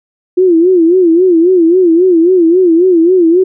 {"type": "tone with vibrato", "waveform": "sine", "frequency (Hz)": 349.2, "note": "F4", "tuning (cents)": 0, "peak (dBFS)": -4, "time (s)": [0.37, 3.44], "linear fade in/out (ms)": 10, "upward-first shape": "sine", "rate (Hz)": 3.7, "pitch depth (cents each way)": 130, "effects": []}